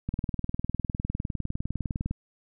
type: click train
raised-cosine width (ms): 5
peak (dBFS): -17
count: 41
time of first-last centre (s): 0.09-2.11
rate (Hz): 19.8
effects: none